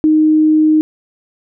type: tone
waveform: sine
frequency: 310 Hz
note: D#4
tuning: 6 cents flat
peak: -7 dBFS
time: 0.04-0.81 s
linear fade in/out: 0 ms
effects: none